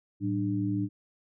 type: tone cluster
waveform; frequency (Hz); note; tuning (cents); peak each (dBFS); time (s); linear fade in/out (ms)
sine; 110.7 / 190.9 / 297.9; A2 / G3 / D4; +11 / -46 / +25; -31 / -33 / -29; 0.2-0.89; 50
effects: none